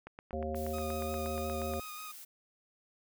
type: click train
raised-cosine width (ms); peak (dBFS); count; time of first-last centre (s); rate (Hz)
0.5; -30; 15; 0.07-1.737; 8.4
type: harmonic tone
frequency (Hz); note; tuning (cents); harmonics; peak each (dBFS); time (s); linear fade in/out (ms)
77.5; D#2; -6; 1 / 3 / 5 / 7 / 9; -39 / -41 / -41 / -39 / -41; 0.33-1.8; 0
type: noise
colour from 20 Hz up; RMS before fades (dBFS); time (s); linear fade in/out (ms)
blue; -49; 0.55-2.25; 10
type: tone with vibrato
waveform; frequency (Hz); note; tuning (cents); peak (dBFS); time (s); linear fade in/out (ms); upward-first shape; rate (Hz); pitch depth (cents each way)
sawtooth; 1242; D#6; -3; -40; 0.73-2.12; 10; square; 5.6; 17
effects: none